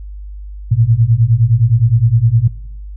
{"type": "beating tone pair", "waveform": "sine", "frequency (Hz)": [110, 119.7], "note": ["A2", "A#2"], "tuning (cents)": [0, 46], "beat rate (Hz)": 9.7, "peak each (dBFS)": -11, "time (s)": [0.71, 2.48], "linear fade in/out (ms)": 10, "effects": ["noise-tail reverb RT60 0.7 s tail -19 dB re dry", "added 50 Hz sine -26 dBFS peak until 2.96 s"]}